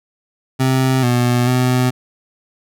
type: tone with pitch steps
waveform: 25% pulse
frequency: 131 / 122.3 / 126.2 Hz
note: C3 / B2 / B2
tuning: +2 / -16 / +38 cents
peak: -9 dBFS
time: 0.59-1.91 s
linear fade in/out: 20 ms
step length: 440 ms
effects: none